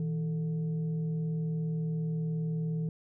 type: tone with frequency modulation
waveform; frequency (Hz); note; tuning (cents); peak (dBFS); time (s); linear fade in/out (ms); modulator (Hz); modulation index
sine; 160.4; E3; -47; -29; 0-2.89; 2; 281; 0.36
effects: none